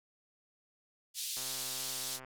pink band-pass noise, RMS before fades -39 dBFS, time 1.14-2.2 s, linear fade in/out 50 ms, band 3400 to 14000 Hz, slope 24 dB/octave
click train, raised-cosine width 0.5 ms, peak -34 dBFS, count 115, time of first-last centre 1.37-2.247 s, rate 130 Hz
effects none

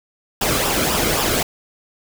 pink noise with flanger, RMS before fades -19 dBFS, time 0.41-1.43 s, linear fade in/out 5 ms, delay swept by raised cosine 0.46 to 1.14 ms, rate 3.8 Hz, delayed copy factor -0.55, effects none

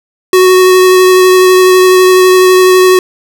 square tone with vibrato, 370 Hz, F#4, in tune, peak -3 dBFS, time 0.33-2.99 s, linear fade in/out 2 ms, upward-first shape triangle, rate 12 Hz, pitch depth 14 cents each way, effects none

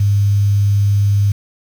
sine tone with quantisation, 101.1 Hz, G#2, 46 cents flat, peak -10 dBFS, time 0-1.32 s, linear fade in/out 5 ms, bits 6, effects none

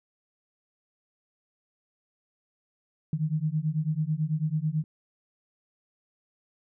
sine beating tone pair, 150.6 / 159.7 Hz, D3 / D#3, +44 / +45 cents, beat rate 9.1 Hz, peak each -28 dBFS, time 3.13-4.84 s, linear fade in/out 2 ms, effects none

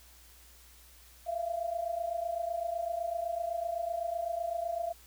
sine tone pair together, 659.3 / 687.2 Hz, E5 / F5, 0 / -28 cents, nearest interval minor second, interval 72 cents, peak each -36 / -33 dBFS, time 1.26-4.93 s, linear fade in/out 20 ms, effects added 60 Hz sine -58 dBFS peak until 5.06 s + white hiss -58 dBFS RMS until 5.06 s

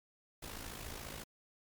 pink noise with amplitude modulation, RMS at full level -43 dBFS, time 0.42-1.24 s, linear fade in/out 10 ms, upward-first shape sine, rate 54.3 Hz, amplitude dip 65%, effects MP3 96 kbps

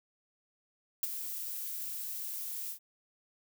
violet noise with ADSR envelope, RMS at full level -29 dBFS, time 1.03-2.79 s, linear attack 3 ms, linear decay 26 ms, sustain -10 dB, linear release 88 ms, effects none

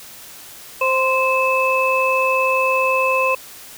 sine tone cluster, 524 / 1038 / 2611 Hz, C5 / C6 / E7, +2 / -14 / -17 cents, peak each -19 dBFS, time 0.81-3.35 s, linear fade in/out 5 ms, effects white hiss -39 dBFS RMS until 3.77 s

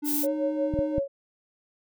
triangle tone with pitch glide, 294.3 to 307.2 Hz, D4 to D#4, +4 to -22 cents, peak -26 dBFS, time 0.02-1 s, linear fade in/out 20 ms, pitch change +74 cents, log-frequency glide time 0.22-0.3 s
violet noise, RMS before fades -28 dBFS, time 0.04-0.27 s, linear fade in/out 50 ms
sine tone with tremolo, 554.4 Hz, C#5, in tune, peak -23 dBFS, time 0.23-1.08 s, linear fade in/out 10 ms, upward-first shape sine, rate 5.6 Hz, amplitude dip 80%
clicks, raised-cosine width 5 ms, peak -18 dBFS, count 3, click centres 0.739 / 0.79 / 0.982 s
effects none

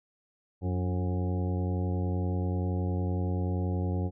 harmonic tone with a mistuned harmonic, 90.6 Hz, F#2, 36 cents flat, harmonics 1 / 2 / 3 / 4 / 5 / 6 / 8 / 9, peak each -28 / -34 / -38 / -40 / -42 / -44 / -46 / -47 dBFS, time 0.61-4.11 s, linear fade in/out 50 ms, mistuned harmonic 3, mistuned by +53 cents, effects none

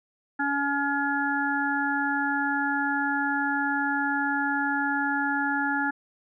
harmonic tone, 282.4 Hz, C#4, 32 cents sharp, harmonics 1 / 3 / 5 / 6, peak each -29 / -29 / -29 / -29 dBFS, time 0.39-5.91 s, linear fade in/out 10 ms, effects none

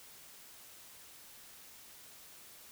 silence, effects white hiss -55 dBFS RMS until 2.71 s

